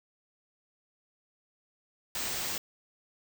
white band-stop noise, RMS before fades -34 dBFS, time 2.15-2.58 s, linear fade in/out 2 ms, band 9100 to 14000 Hz, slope 96 dB/octave, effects none

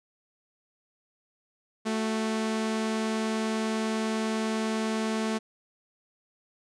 sawtooth tone pair together, 220 / 370 Hz, A3 / F#4, 0 / 0 cents, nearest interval major sixth, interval 900 cents, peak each -23 / -33 dBFS, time 1.85-5.39 s, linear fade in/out 20 ms, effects resampled to 22050 Hz

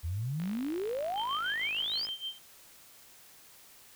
sine exponential sweep, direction up, 76.8 to 5230 Hz, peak -31 dBFS, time 0.03-2.07 s, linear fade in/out 20 ms
click train, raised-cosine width 0.3 ms, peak -30 dBFS, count 90, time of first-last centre 0.4-2.089 s, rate 52.7 Hz
sine tone with tremolo, 3136 Hz, G7, in tune, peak -33 dBFS, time 1.15-2.39 s, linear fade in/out 50 ms, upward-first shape sine, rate 6.5 Hz, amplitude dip 85%
effects white hiss -56 dBFS RMS until 3.95 s

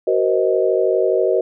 sine chord, C half-diminished seventh, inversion second, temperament just, 376.7 / 470.9 / 523.3 / 627.9 Hz, Gb4 / Bb4 / C5 / Eb5, +31 / +18 / 0 / +16 cents, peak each -18 / -19 / -21 / -20 dBFS, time 0.07-1.41 s, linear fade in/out 5 ms, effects none

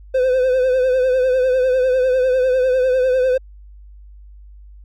triangle tone with vibrato, 512 Hz, C5, 38 cents flat, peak -11 dBFS, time 0.14-3.38 s, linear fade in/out 10 ms, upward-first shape triangle, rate 10 Hz, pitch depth 58 cents each way, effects added 50 Hz sine -38 dBFS peak until 4.84 s

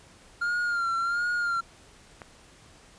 triangle tone with vibrato, 1396.9 Hz, F6, in tune, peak -23 dBFS, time 0.41-1.61 s, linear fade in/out 10 ms, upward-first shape sine, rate 1.4 Hz, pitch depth 51 cents each way
click, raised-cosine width 0.5 ms, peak -25 dBFS, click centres 2.218 s
effects pink hiss -54 dBFS RMS until 2.98 s + resampled to 22050 Hz

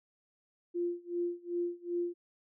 sine tone with tremolo, 348.3 Hz, F4, 5 cents flat, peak -29 dBFS, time 0.74-2.14 s, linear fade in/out 20 ms, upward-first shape sine, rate 2.6 Hz, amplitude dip 95%, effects none

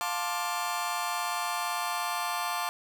sawtooth chord, D minor seventh, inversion first, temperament just, 704.8 / 881 / 1057.2 / 1174.7 Hz, F5 / A5 / C6 / D6, +16 / +2 / +18 / 0 cents, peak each -31 dBFS, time 0.01-2.69 s, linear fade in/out 0 ms, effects none

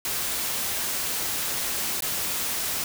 white noise with dropouts, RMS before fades -28 dBFS, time 0.05-2.84 s, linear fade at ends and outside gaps 1 ms, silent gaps 2.006-2.022 s, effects none

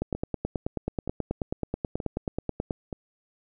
two click trains, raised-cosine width 2 ms, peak -19 / -14 dBFS, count 4 / 26, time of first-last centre 0.15-2.928 / 0.02-2.708 s, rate 1.08 / 9.3 Hz, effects none

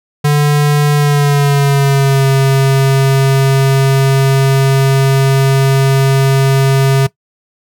square tone with pitch glide, 146.83 to 135.42 Hz, D3 to C#3, 0 to -40 cents, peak -8 dBFS, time 0.24-7.07 s, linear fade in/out 10 ms, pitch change -140 cents, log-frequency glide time 0.95-2.26 s, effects noise-tail reverb RT60 0.1 s tail -18 dB re dry

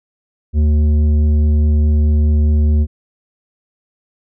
triangle tone with tanh clipping, 75.4 Hz, D2, 46 cents sharp, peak -11 dBFS, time 0.53-2.87 s, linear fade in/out 50 ms, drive 13 dB, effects none

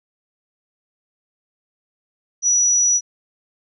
sine tone, 5870 Hz, F#8, 15 cents flat, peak -13 dBFS, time 2.42-3.01 s, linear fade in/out 50 ms, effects none

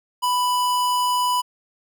square tone, 991 Hz, B5, 6 cents sharp, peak -19 dBFS, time 0.22-1.42 s, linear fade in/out 20 ms, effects none

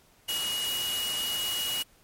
sine tone in noise, 2900 Hz, F#7, 35 cents flat, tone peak -29 dBFS, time 0.28-1.83 s, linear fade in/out 10 ms, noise white, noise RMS -34 dBFS, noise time 0.28-1.83 s, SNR +2 dB, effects pink hiss -61 dBFS RMS until 2.03 s + MP3 64 kbps

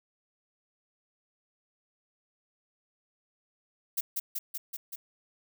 violet noise with echo, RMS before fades -29 dBFS, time 3.97-4.01 s, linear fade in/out 10 ms, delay 190 ms, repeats 5, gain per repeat -2 dB, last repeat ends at 4.96 s, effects none

